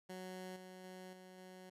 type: tone with level steps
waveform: 15% pulse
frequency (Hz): 185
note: F#3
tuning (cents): 0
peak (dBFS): -40 / -46 / -44 / -49 / -47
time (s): 0.09-1.7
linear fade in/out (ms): 10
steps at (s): 0.56 / 0.84 / 1.13 / 1.38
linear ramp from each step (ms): 2
effects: resampled to 32000 Hz